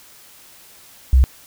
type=tone; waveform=sine; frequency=64.7 Hz; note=C2; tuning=19 cents flat; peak=-8 dBFS; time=1.13-1.24 s; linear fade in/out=0 ms; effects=white hiss -46 dBFS RMS until 1.46 s